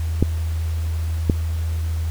clicks, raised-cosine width 3 ms, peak -3 dBFS, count 2, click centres 0.226 / 1.298 s, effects added 81 Hz sine -20 dBFS peak until 2.1 s + pink hiss -41 dBFS RMS until 2.1 s

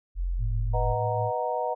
sine tone, 43.91 Hz, F1, 10 cents sharp, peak -25 dBFS, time 0.15-0.96 s, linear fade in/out 50 ms
sine tone with tremolo, 109.1 Hz, A2, 14 cents flat, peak -27 dBFS, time 0.38-1.32 s, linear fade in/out 50 ms, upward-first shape sine, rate 6.3 Hz, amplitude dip 30%
sine chord, B major seventh, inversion none, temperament equal, 493.9 / 622.3 / 740 / 932.3 Hz, B4 / D#5 / F#5 / A#5, 0 / 0 / 0 / 0 cents, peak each -31 dBFS, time 0.73-1.75 s, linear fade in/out 20 ms
effects none

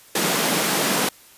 pink high-pass noise, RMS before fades -21 dBFS, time 0.15-1.09 s, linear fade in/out 5 ms, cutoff 160 Hz, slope 48 dB/octave, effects white hiss -49 dBFS RMS until 1.37 s + resampled to 32000 Hz

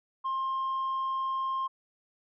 sine tone, 1061 Hz, C6, 24 cents sharp, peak -26 dBFS, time 0.24-1.68 s, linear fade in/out 20 ms, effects tanh soft clip ceiling -27 dBFS

